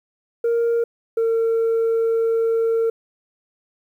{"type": "tone pair in turn", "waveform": "sine", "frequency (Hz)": [466.2, 455], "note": ["A#4", "A#4"], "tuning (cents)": [0, -42], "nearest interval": "unison", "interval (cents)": 42, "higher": "first", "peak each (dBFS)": -14, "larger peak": "neither", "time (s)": [[0.44, 0.84], [1.17, 2.9]], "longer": "second", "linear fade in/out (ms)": 5, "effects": ["tanh soft clip ceiling -15 dBFS", "9-bit"]}